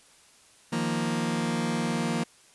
sawtooth chord, Eb suspended second, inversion none, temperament just, 155.56 / 175.01 / 233.3 Hz, Eb3 / F3 / Bb3, 0 / +4 / +2 cents, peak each -29 / -27 / -24 dBFS, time 0.72-2.24 s, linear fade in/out 10 ms, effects white hiss -57 dBFS RMS until 2.54 s + resampled to 24000 Hz

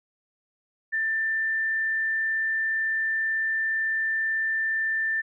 sine tone, 1781 Hz, A6, 21 cents sharp, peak -23 dBFS, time 0.92-5.22 s, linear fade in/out 20 ms, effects none

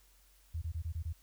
sine tone bursts, 81.6 Hz, E2, 17 cents flat, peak -34 dBFS, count 6, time 0.54-1.129 s, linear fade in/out 10 ms, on 79 ms, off 23 ms, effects added 47 Hz sine -64 dBFS peak until 1.22 s + white hiss -67 dBFS RMS until 1.22 s

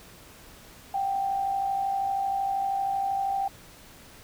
sine tone pair together, 731.2 / 784 Hz, F#5 / G5, -21 / 0 cents, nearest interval minor second, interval 121 cents, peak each -35 / -25 dBFS, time 0.94-3.48 s, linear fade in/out 5 ms, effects pink hiss -50 dBFS RMS until 4.23 s

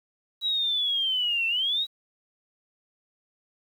sine linear two-way sweep, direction down then up, 3900 to 2665 to 3900 Hz, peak -23 dBFS, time 0.41-1.87 s, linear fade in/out 50 ms, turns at 1.47 s, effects 9-bit

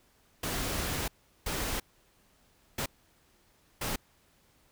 pink noise bursts at uneven times, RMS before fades -33 dBFS, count 4, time 0.43-1.08 / 1.46-1.8 / 2.78-2.86 / 3.81-3.96 s, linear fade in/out 5 ms, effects pink hiss -66 dBFS RMS until 4.71 s

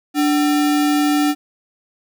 sine tone with sample-and-hold, 293.7 Hz, D4, in tune, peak -13 dBFS, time 0.14-1.35 s, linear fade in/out 50 ms, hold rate 1050 Hz, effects none

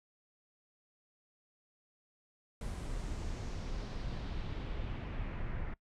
brown noise with low-pass filter sweep, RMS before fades -39 dBFS, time 2.61-5.74 s, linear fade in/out 2 ms, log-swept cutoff 9900 to 1900 Hz, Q 1.7, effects noise-tail reverb RT60 0.1 s tail -22 dB re dry

